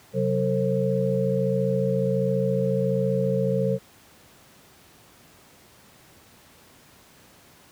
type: tone cluster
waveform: sine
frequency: 132 / 186.5 / 451.6 / 533 Hz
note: C3 / F#3 / A4 / C5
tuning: +16 / +14 / +45 / +32 cents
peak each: -26 dBFS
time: 0.13-3.79 s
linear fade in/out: 50 ms
effects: pink hiss -53 dBFS RMS until 7.71 s + high-pass 80 Hz 12 dB/octave